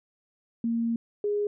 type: tone pair in turn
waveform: sine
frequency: 231.2 / 413 Hz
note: A#3 / G#4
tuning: -14 / -10 cents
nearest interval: minor seventh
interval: 1004 cents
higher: second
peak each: -24 dBFS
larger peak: neither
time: 0.64-0.96 / 1.24-1.47 s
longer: first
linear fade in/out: 2 ms
effects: none